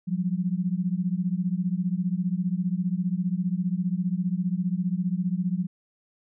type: beating tone pair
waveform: sine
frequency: 174.61 / 189.61 Hz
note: F3 / F#3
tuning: 0 / +43 cents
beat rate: 15 Hz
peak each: -26 / -27 dBFS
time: 0.07-5.67 s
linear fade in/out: 20 ms
effects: none